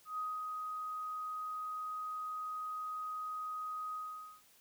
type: tone with ADSR envelope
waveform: sine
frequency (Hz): 1253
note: D#6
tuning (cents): +12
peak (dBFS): -35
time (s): 0.05-4.42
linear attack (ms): 130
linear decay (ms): 230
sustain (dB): -3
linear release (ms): 480
effects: white hiss -65 dBFS RMS until 4.6 s